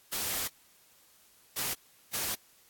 white noise bursts at uneven times, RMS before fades -33 dBFS, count 3, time 0.12-0.48 / 1.56-1.74 / 2.13-2.35 s, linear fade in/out 10 ms, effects white hiss -62 dBFS RMS until 2.69 s + AAC 64 kbps

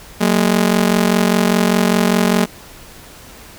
sawtooth ring-modulated tone, 206.9 Hz, G#3, 6 cents flat, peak -5 dBFS, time 0.2-2.46 s, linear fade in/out 20 ms, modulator 22.5 Hz, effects pink hiss -39 dBFS RMS until 3.58 s

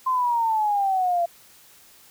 sine exponential sweep, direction down, 1046.5 to 678 Hz, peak -19 dBFS, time 0.06-1.26 s, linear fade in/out 10 ms, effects white hiss -52 dBFS RMS until 2.1 s

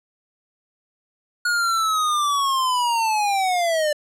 square linear sweep, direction down, 1448 to 587.3 Hz, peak -19 dBFS, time 1.45-3.93 s, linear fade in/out 5 ms, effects low-pass 11000 Hz 12 dB/octave

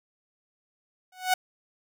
sawtooth tone with exponential growth, 740 Hz, F#5, in tune, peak -14 dBFS, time 1.12-1.34 s, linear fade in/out 5 ms, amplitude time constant 47 ms, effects none

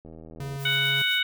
click train, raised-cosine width 2 ms, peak -31 dBFS, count 42, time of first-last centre 0.05-0.561 s, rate 80.3 Hz
square tone, 138.59 Hz, C#3, in tune, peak -32 dBFS, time 0.4-1.02 s, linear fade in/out 2 ms
blue noise with tremolo, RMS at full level -41 dBFS, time 0.58-1.23 s, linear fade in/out 50 ms, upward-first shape triangle, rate 7.8 Hz, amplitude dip 55%
harmonic tone, 743 Hz, F#5, 7 cents sharp, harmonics 2 / 3 / 4 / 5, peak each -27 / -27 / -27 / -27 dBFS, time 0.65-1.23 s, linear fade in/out 5 ms
effects none

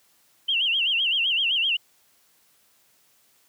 sine tone with vibrato, 2960 Hz, F#7, in tune, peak -20 dBFS, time 0.48-1.77 s, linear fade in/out 10 ms, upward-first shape sine, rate 7.8 Hz, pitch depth 170 cents each way, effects white hiss -62 dBFS RMS until 3.48 s + high-pass 80 Hz 12 dB/octave

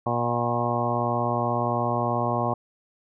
harmonic tone with a mistuned harmonic, 119.8 Hz, A#2, 48 cents sharp, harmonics 1 / 2 / 3 / 4 / 5 / 6 / 7 / 8 / 9, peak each -29 / -31 / -33 / -34 / -30 / -30 / -31 / -33 / -30 dBFS, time 0.06-2.54 s, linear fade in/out 5 ms, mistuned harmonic 7, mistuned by -35 cents, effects none

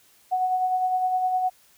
sine tone with tremolo, 740 Hz, F#5, in tune, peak -19 dBFS, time 0.31-1.5 s, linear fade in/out 20 ms, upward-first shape sine, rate 9.8 Hz, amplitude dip 40%, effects white hiss -58 dBFS RMS until 1.77 s

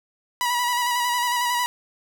sawtooth tone with vibrato, 973 Hz, B5, 26 cents flat, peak -17 dBFS, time 0.41-1.66 s, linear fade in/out 0 ms, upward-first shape square, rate 11 Hz, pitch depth 25 cents each way, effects none

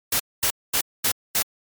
white noise bursts, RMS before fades -21 dBFS, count 5, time 0.12-1.425 s, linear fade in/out 5 ms, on 77 ms, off 230 ms, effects MP3 96 kbps

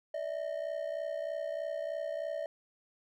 triangle ring-modulated tone, 615 Hz, D#5, 20 cents flat, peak -29 dBFS, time 0.14-2.46 s, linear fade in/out 2 ms, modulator 31.6 Hz, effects none

